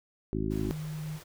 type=harmonic tone; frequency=52.8 Hz; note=G#1; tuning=29 cents sharp; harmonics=1 / 2 / 3 / 4 / 5 / 6 / 7; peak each=-36 / -36 / -36 / -36 / -36 / -36 / -36 dBFS; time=0.33-0.71 s; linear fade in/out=0 ms
type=band-stop noise; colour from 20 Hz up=pink; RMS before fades=-49 dBFS; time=0.5-1.24 s; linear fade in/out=20 ms; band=170 to 310 Hz; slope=96 dB/octave
type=tone with vibrato; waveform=sine; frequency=154.2 Hz; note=D#3; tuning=15 cents flat; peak=-34 dBFS; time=0.59-1.2 s; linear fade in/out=50 ms; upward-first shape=square; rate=18 Hz; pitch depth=9 cents each way
effects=none